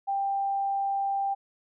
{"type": "tone", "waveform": "sine", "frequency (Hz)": 790, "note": "G5", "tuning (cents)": 13, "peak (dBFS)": -25, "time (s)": [0.07, 1.35], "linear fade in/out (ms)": 20, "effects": []}